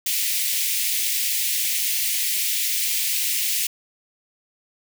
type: high-pass noise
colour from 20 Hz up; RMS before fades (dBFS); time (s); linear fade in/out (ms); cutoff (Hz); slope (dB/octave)
white; -23; 0.06-3.67; 5; 2000; 48
effects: none